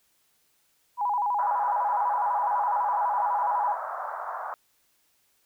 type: tone with vibrato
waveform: sine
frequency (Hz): 901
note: A5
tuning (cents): +41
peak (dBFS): -23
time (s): 0.97-3.77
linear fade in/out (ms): 50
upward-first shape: square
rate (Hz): 12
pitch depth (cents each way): 150
type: band-pass noise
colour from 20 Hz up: pink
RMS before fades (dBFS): -34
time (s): 1.39-4.54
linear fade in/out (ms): 0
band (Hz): 640 to 1400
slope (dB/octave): 48
effects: white hiss -68 dBFS RMS until 5.45 s